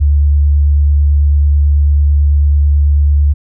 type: tone with vibrato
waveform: sine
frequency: 72.5 Hz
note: D2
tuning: 22 cents flat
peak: -6 dBFS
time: 0-3.34 s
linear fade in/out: 20 ms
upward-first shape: sine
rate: 9.1 Hz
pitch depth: 13 cents each way
effects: none